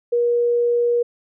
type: tone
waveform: sine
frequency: 477.5 Hz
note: A#4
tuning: 42 cents sharp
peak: -15 dBFS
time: 0.12-1.03 s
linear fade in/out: 10 ms
effects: none